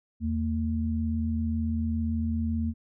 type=tone pair together; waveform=sine; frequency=81.6 / 226.8 Hz; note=E2 / A#3; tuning=-17 / -47 cents; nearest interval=octave + tritone; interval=1770 cents; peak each=-28 dBFS; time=0.2-2.74 s; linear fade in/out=50 ms; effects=none